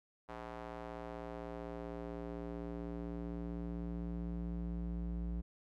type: tone with band-pass filter sweep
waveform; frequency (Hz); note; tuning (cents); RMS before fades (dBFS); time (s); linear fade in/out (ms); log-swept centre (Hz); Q
square; 57.9; A#1; -11; -42; 0.28-5.42; 20; 890 to 120; 1.1
effects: none